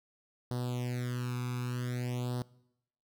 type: tone with flanger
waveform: sawtooth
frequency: 123.47 Hz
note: B2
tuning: in tune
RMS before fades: -35 dBFS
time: 0.51-2.42 s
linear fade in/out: 0 ms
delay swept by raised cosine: 0.21 to 0.81 ms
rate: 0.52 Hz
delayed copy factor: +0.95
effects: noise-tail reverb RT60 0.8 s tail -22 dB re dry